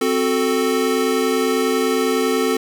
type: chord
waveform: square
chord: F# diminished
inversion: second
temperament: equal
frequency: 261.6 / 370 / 440 Hz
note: C4 / F#4 / A4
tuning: 0 / 0 / 0 cents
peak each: -22 / -23 / -20 dBFS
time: 0.01-2.57 s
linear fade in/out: 5 ms
effects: none